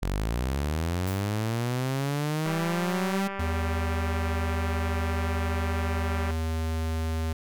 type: linear sweep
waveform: sawtooth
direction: up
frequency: 43.65 to 197.4 Hz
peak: -22 dBFS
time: 0.02-3.28 s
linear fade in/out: 10 ms
type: noise with exponential decay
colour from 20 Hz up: blue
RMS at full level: -38 dBFS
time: 1.07-1.37 s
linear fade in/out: 5 ms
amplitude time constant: 65 ms
type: click train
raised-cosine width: 0.5 ms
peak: -20 dBFS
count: 755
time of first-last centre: 2.46-6.307 s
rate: 196 Hz
type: tone with pitch glide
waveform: square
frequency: 81.4 to 80.51 Hz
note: E2 to E2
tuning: -21 to -40 cents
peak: -27 dBFS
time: 3.39-7.33 s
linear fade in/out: 5 ms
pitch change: -19 cents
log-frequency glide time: 5.87-6.35 s
effects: none